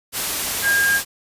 sine tone in noise, 1618 Hz, G#6, 46 cents flat, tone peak -15 dBFS, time 0.62-1.01 s, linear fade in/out 50 ms, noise white, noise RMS -23 dBFS, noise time 0.12-1.05 s, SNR +5 dB, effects resampled to 32000 Hz

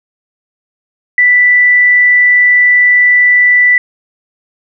sine tone, 1975.5 Hz, B6, in tune, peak -4 dBFS, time 1.18-3.78 s, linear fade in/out 2 ms, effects none

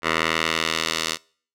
10% pulse tone with band-pass filter sweep, 80.9 Hz, E2, 32 cents flat, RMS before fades -24 dBFS, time 0.02-1.18 s, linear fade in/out 50 ms, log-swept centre 1800 to 4900 Hz, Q 1, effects noise-tail reverb RT60 0.5 s tail -25 dB re dry

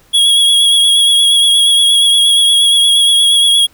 square tone with vibrato, 3322 Hz, G#7, in tune, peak -7 dBFS, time 0.13-3.67 s, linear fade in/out 20 ms, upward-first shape triangle, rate 8.5 Hz, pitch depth 32 cents each way, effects pink hiss -49 dBFS RMS until 3.73 s

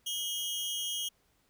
sawtooth tone pair together, 2926 / 3241 Hz, F#7 / G#7, -20 / -43 cents, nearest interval major second, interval 177 cents, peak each -35 / -31 dBFS, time 0.06-1.09 s, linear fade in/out 10 ms, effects pink hiss -71 dBFS RMS until 1.49 s

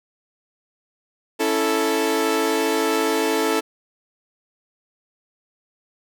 sawtooth chord, A major, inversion first, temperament equal, 277.2 / 329.6 / 440 Hz, C#4 / E4 / A4, 0 / 0 / 0 cents, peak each -22 / -20 / -17 dBFS, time 1.39-3.61 s, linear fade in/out 20 ms, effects none

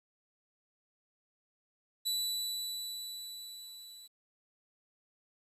sawtooth tone with level ramp, 3959 Hz, B7, 3 cents sharp, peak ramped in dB -27 to -47 dBFS, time 2.05-4.08 s, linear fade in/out 20 ms, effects resampled to 32000 Hz + 11-bit

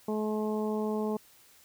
harmonic tone, 214.2 Hz, A3, 46 cents flat, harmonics 1 / 2 / 3 / 4 / 5, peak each -31 / -32 / -40 / -40 / -44 dBFS, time 0.08-1.17 s, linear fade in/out 5 ms, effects white hiss -59 dBFS RMS until 1.64 s

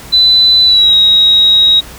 sine tone with pitch glide, 4000 to 3802 Hz, B7 to A#7, +21 to +33 cents, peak -4 dBFS, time 0.12-1.81 s, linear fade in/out 20 ms, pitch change -88 cents, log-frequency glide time 0.64-0.95 s, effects added 60 Hz sine -35 dBFS peak until 1.98 s + pink hiss -32 dBFS RMS until 1.98 s

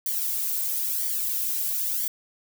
violet noise with flanger, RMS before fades -27 dBFS, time 0.06-2.08 s, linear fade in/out 2 ms, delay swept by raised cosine 0.75 to 2.35 ms, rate 1 Hz, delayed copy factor -1, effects none

